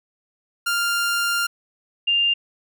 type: tone pair in turn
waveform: sawtooth / sine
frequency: 1396.9 / 2799 Hz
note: F6 / F7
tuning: 0 / +3 cents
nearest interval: octave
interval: 1203 cents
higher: second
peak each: -16 dBFS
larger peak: neither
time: 0.66-1.47 / 2.07-2.34 s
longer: first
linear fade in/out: 10 ms
effects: none